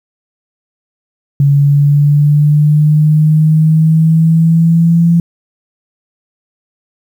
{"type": "exponential sweep", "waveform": "sine", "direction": "up", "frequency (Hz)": [140.8, 169.9], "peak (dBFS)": -5, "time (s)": [1.4, 5.2], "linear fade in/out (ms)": 2, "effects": ["7-bit"]}